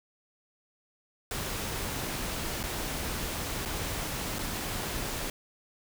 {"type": "noise with dropouts", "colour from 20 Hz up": "pink", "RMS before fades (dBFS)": -34, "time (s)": [1.31, 5.3], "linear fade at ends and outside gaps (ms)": 2, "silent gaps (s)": [[2.631, 2.637], [3.653, 3.657], [4.386, 4.39]], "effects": []}